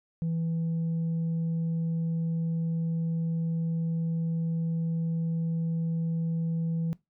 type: tone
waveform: sine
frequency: 164.81 Hz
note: E3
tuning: in tune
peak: -24 dBFS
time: 0.22-6.93 s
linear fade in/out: 0 ms
effects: noise-tail reverb RT60 0.2 s tail -22 dB re dry + tanh soft clip ceiling -25 dBFS